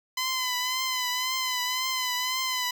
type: tone with vibrato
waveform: 10% pulse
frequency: 1016 Hz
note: B5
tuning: 49 cents sharp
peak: -18 dBFS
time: 0.17-2.71 s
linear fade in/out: 5 ms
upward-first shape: triangle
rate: 1.9 Hz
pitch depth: 51 cents each way
effects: none